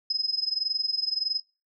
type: tone with amplitude modulation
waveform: sine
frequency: 5080 Hz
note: D#8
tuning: 35 cents sharp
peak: -21 dBFS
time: 0.1-1.4 s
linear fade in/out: 5 ms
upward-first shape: sine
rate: 21.6 Hz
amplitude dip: 80%
effects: noise-tail reverb RT60 0.3 s tail -23 dB re dry